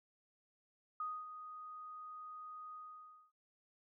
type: tone with ADSR envelope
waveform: sine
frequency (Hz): 1244.5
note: D#6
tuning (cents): 0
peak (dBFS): -37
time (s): 1-3.32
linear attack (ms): 3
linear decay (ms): 250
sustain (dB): -10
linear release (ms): 580
effects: none